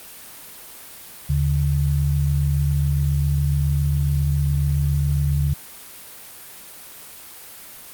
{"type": "tone pair together", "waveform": "sine", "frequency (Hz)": [75.44, 142.7], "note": ["D2", "D3"], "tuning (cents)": [47, -49], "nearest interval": "major seventh", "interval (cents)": 1104, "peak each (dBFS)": [-20, -19], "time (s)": [1.29, 5.54], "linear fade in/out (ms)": 10, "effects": ["white hiss -40 dBFS RMS until 7.93 s", "Opus 32 kbps"]}